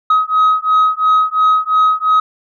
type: beating tone pair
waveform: sine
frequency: 1265 / 1267.9 Hz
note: D#6 / D#6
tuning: +28 / +32 cents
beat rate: 2.9 Hz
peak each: -11 dBFS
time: 0.1-2.2 s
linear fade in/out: 5 ms
effects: tanh soft clip ceiling -6 dBFS